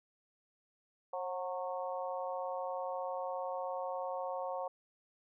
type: harmonic tone with a mistuned harmonic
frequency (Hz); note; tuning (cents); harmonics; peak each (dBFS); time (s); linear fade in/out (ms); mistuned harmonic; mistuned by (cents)
183.2; F#3; -17; 3 / 4 / 5 / 6; -39 / -41 / -43 / -45; 1.13-4.68; 5; 3; -33
effects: none